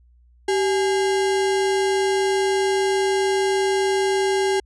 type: tone with sample-and-hold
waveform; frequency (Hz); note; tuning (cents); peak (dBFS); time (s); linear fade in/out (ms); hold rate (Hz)
sine; 386.6; G4; -24; -17; 0.48-4.6; 5; 1225
effects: added 60 Hz sine -51 dBFS peak until 4.65 s + resampled to 22050 Hz